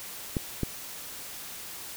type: clicks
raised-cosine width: 3 ms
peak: -14 dBFS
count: 2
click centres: 0.368 / 0.633 s
effects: white hiss -41 dBFS RMS until 1.96 s